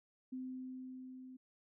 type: tone with level ramp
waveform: sine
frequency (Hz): 257.3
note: C4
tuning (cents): -29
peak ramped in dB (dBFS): -40 to -50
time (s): 0.32-1.37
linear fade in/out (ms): 10
effects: none